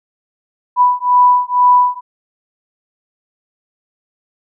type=beating tone pair; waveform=sine; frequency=987.8 / 989.9 Hz; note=B5 / B5; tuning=0 / +4 cents; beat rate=2.1 Hz; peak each=-11 dBFS; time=0.76-2.01 s; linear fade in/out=50 ms; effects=none